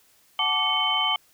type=tone cluster; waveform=sine; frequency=744 / 870 / 1165 / 2203 / 3074 Hz; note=F#5 / A5 / D6 / C#7 / G7; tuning=+9 / -20 / -14 / -11 / -35 cents; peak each=-32 / -29 / -28 / -30 / -23 dBFS; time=0.39-1.16 s; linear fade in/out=2 ms; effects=white hiss -60 dBFS RMS until 1.33 s